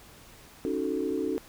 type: chord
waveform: sine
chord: D# half-diminished seventh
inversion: third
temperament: equal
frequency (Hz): 277.2 / 311.1 / 370 / 440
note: C#4 / D#4 / F#4 / A4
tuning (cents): 0 / 0 / 0 / 0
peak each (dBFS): -32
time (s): 0.65-1.38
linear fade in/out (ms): 0
effects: tanh soft clip ceiling -17 dBFS + pink hiss -52 dBFS RMS until 1.48 s